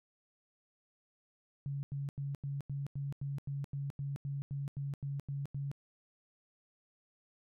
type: tone bursts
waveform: sine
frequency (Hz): 140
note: C#3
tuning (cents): +18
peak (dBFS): -35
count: 16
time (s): 1.66-5.715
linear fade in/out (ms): 0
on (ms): 170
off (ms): 89
effects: none